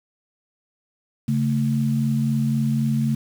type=tone pair together; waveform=sine; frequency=138.59 / 222.4 Hz; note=C#3 / A3; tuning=0 / +19 cents; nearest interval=minor sixth; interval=819 cents; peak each=-21 dBFS; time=1.28-3.15 s; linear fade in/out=5 ms; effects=7-bit